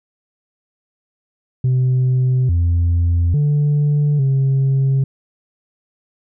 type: tone with pitch steps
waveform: sine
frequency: 128.1 / 85.7 / 146.8 / 135.1 Hz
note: C3 / F2 / D3 / C#3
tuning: -36 / -32 / 0 / -44 cents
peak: -10 dBFS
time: 1.64-5.04 s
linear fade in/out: 5 ms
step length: 850 ms
effects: tanh soft clip ceiling -11 dBFS